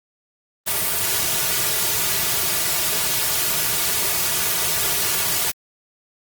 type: noise with comb filter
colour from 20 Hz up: white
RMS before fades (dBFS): -21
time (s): 0.66-5.52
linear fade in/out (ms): 20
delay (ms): 3.8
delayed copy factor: -0.95
effects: Opus 32 kbps